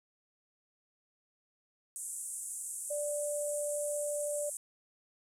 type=band-pass noise; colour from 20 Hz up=white; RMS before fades=-41 dBFS; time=1.96-4.57 s; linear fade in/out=0 ms; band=7700 to 10000 Hz; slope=48 dB/octave
type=tone; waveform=sine; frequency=588 Hz; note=D5; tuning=2 cents sharp; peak=-33 dBFS; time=2.9-4.5 s; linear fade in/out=10 ms
effects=none